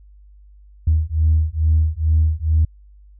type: beating tone pair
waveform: sine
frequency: 77.78 / 80.08 Hz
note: D#2 / E2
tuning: 0 / -50 cents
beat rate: 2.3 Hz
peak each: -16 dBFS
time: 0.87-2.65 s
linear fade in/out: 5 ms
effects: tanh soft clip ceiling -7 dBFS + added 50 Hz sine -43 dBFS peak until 3.19 s